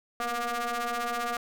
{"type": "ring-modulated tone", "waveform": "sawtooth", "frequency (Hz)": 236.1, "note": "A#3", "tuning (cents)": 22, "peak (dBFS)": -22, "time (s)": [0.2, 1.37], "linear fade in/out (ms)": 2, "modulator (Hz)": 952, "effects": []}